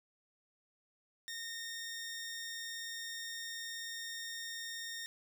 15% pulse tone, 1839 Hz, A#6, 24 cents flat, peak -35 dBFS, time 1.28-5.06 s, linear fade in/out 0 ms, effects none

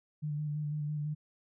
sine tone with vibrato, 149.5 Hz, D3, 31 cents sharp, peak -32 dBFS, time 0.22-1.15 s, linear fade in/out 20 ms, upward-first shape square, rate 6 Hz, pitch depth 21 cents each way, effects none

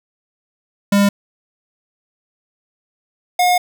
square tone pair in turn, 201.3 / 718.9 Hz, G3 / F5, +46 / +50 cents, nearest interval octave + minor seventh, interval 2204 cents, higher second, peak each -11 / -12 dBFS, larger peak first, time 0.92-1.09 / 3.39-3.58 s, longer second, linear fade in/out 5 ms, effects none

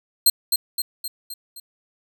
15% pulse tone with echo, 4186 Hz, C8, in tune, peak -5 dBFS, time 0.26-0.3 s, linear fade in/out 5 ms, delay 260 ms, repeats 5, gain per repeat -5 dB, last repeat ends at 1.6 s, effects none

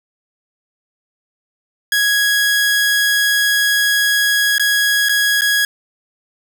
sawtooth tone with dropouts, 1661.2 Hz, G#6, in tune, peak -9 dBFS, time 1.92-5.65 s, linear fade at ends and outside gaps 2 ms, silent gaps 4.582-4.596 / 5.087-5.093 / 5.41-5.418 s, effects none

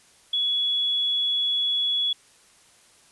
sine tone, 3380 Hz, G#7, 30 cents sharp, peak -21 dBFS, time 0.33-2.13 s, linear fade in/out 5 ms, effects white hiss -56 dBFS RMS until 3.11 s + resampled to 24000 Hz

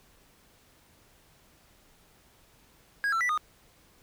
triangle tone with pitch steps, 1642 / 1341 / 1967 / 1230 Hz, G#6 / E6 / B6 / D#6, -20 / +29 / -7 / -20 cents, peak -23 dBFS, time 3.04-3.376 s, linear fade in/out 0 ms, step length 84 ms, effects pink hiss -61 dBFS RMS until 4.02 s

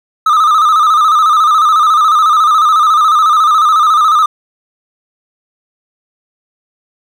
triangle tone with vibrato, 1244.5 Hz, D#6, in tune, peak -4 dBFS, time 0.26-4.26 s, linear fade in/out 5 ms, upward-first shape square, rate 14 Hz, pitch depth 62 cents each way, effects none

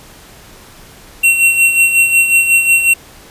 square tone with tremolo, 2727 Hz, F7, 42 cents flat, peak -6 dBFS, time 1.23-2.94 s, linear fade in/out 10 ms, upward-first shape sine, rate 5.5 Hz, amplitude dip 60%, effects pink hiss -39 dBFS RMS until 3.3 s + resampled to 32000 Hz

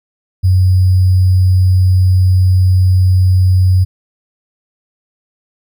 sine tone with sample-and-hold, 92.5 Hz, F#2, in tune, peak -6 dBFS, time 0.43-3.85 s, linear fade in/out 20 ms, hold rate 4900 Hz, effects none

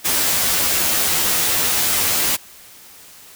white noise with comb filter, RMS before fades -18 dBFS, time 0.04-2.37 s, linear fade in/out 20 ms, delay 12 ms, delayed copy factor +0.9, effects white hiss -43 dBFS RMS until 3.35 s

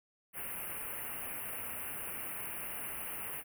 white band-stop noise, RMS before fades -41 dBFS, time 0.33-3.44 s, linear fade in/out 50 ms, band 2900 to 9400 Hz, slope 96 dB/octave, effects none

